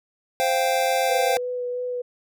square chord, C suspended fourth, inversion none, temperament just, 523.3 / 697.7 / 784.9 Hz, C5 / F5 / G5, 0 / -2 / +2 cents, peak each -24 / -25 / -25 dBFS, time 0.4-1.37 s, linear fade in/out 0 ms
sine tone with vibrato, 494.5 Hz, B4, 2 cents sharp, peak -25 dBFS, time 1.09-2.02 s, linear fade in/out 10 ms, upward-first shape sine, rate 3 Hz, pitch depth 12 cents each way
effects none

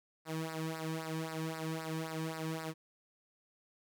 sawtooth tone with flanger, 160.2 Hz, E3, 49 cents flat, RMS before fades -39 dBFS, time 0.25-2.74 s, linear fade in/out 50 ms, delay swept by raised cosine 0.3 to 1.5 ms, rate 3.8 Hz, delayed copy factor -0.85, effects none

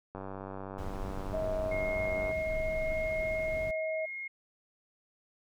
click train, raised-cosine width 1 ms, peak -27 dBFS, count 210, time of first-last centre 0.15-2.314 s, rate 96.6 Hz
brown noise, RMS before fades -39 dBFS, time 0.78-3.71 s, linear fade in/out 2 ms
sine tone, 635 Hz, D#5, 35 cents sharp, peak -31 dBFS, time 1.33-4.06 s, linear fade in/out 10 ms
sine tone with tremolo, 2148 Hz, C7, 45 cents sharp, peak -35 dBFS, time 1.71-4.28 s, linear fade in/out 10 ms, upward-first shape triangle, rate 0.81 Hz, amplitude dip 35%
effects none

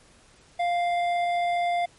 sine tone with hard clipping, 698.5 Hz, F5, in tune, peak -24 dBFS, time 0.59-1.86 s, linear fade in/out 10 ms, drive 9 dB, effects pink hiss -56 dBFS RMS until 1.98 s + MP3 48 kbps

